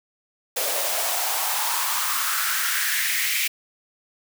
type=noise with high-pass filter sweep; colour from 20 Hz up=white; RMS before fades=-24 dBFS; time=0.56-3.48 s; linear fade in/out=10 ms; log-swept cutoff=520 to 2300 Hz; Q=4.1; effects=none